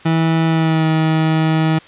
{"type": "tone with pitch glide", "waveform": "30% pulse", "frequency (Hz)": [162.7, 158.8], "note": ["E3", "D#3"], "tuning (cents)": [-22, 36], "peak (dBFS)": -10, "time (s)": [0.05, 1.79], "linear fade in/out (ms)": 10, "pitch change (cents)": -42, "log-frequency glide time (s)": [0.47, 0.86], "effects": ["white hiss -42 dBFS RMS until 1.87 s", "resampled to 8000 Hz"]}